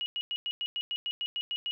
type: tone bursts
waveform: sine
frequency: 2896 Hz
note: F#7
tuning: 38 cents flat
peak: -30 dBFS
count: 12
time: 0.01-1.71 s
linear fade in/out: 0 ms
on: 50 ms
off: 100 ms
effects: none

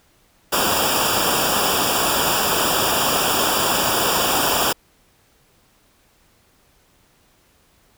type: noise with comb filter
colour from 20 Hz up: pink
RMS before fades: -19 dBFS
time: 0.52-4.73 s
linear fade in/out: 10 ms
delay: 0.48 ms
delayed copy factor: -1
effects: pink hiss -58 dBFS RMS until 7.97 s

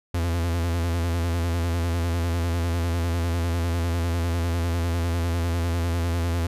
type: tone with vibrato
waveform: 45% pulse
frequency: 85 Hz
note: F2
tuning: 46 cents flat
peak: -22 dBFS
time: 0.14-6.47 s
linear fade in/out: 5 ms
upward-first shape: square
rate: 10 Hz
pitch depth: 44 cents each way
effects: resampled to 32000 Hz

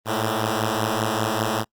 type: beating tone pair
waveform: 5% pulse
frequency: 107.4 / 112.5 Hz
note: A2 / A2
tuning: -41 / +39 cents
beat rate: 5.1 Hz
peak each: -13 dBFS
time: 0.05-1.65 s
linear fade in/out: 50 ms
effects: noise-tail reverb RT60 0.1 s tail -24 dB re dry + Opus 24 kbps

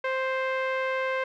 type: tone with low-pass filter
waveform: sawtooth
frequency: 524 Hz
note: C5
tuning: 2 cents sharp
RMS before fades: -28 dBFS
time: 0.04-1.24 s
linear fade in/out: 5 ms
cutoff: 2100 Hz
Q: 2
effects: none

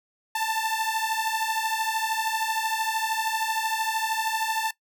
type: beating tone pair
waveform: sawtooth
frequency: 880 / 893 Hz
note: A5 / A5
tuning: 0 / +25 cents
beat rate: 13 Hz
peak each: -24 dBFS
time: 0.35-4.71 s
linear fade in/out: 5 ms
effects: noise-tail reverb RT60 0.1 s tail -19 dB re dry

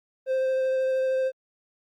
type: tone with vibrato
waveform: triangle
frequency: 523.3 Hz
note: C5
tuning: in tune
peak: -20 dBFS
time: 0.26-1.32 s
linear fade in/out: 50 ms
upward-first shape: sine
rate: 13 Hz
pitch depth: 9 cents each way
effects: Opus 32 kbps

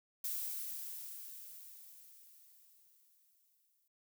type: noise with exponential decay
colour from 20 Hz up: violet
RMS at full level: -38 dBFS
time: 0.24-3.88 s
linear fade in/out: 5 ms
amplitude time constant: 790 ms
effects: noise-tail reverb RT60 0.1 s tail -25 dB re dry

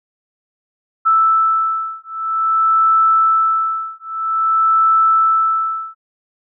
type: beating tone pair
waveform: sine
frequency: 1318.5 / 1319.01 Hz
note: E6 / E6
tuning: 0 / +1 cents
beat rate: 0.51 Hz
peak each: -15 dBFS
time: 1.05-5.95 s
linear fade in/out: 20 ms
effects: none

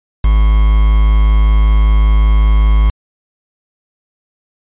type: tone with quantisation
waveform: triangle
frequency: 52.6 Hz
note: G#1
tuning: 23 cents sharp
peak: -4 dBFS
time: 0.24-2.9 s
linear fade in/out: 5 ms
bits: 4
effects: resampled to 8000 Hz

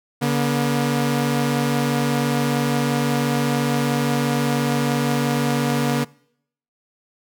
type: tone pair together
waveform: sawtooth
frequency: 143.04 / 240.1 Hz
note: D3 / B3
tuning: -45 / -49 cents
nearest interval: major sixth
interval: 896 cents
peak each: -17 dBFS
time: 0.21-6.05 s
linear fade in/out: 20 ms
effects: noise-tail reverb RT60 0.7 s tail -24 dB re dry

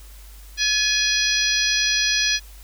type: harmonic tone with a mistuned harmonic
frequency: 830.6 Hz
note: G#5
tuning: in tune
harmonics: 2 / 3 / 4 / 5 / 6 / 7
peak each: -25 / -25 / -25 / -25 / -25 / -25 dBFS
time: 0.57-2.4 s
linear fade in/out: 50 ms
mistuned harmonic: 2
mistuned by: +54 cents
effects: added 50 Hz sine -40 dBFS peak until 2.63 s + white hiss -49 dBFS RMS until 2.63 s

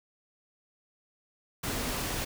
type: tone in noise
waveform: sine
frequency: 246.9 Hz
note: B3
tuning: in tune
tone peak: -40 dBFS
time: 1.69-1.92 s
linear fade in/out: 10 ms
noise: pink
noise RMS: -33 dBFS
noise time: 1.63-2.25 s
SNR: -10 dB
effects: none

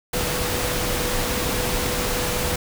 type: tone in noise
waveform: sine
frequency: 493.9 Hz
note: B4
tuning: in tune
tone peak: -30 dBFS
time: 0.13-2.56 s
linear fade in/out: 5 ms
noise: pink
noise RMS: -24 dBFS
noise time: 0.13-2.56 s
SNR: -9 dB
effects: none

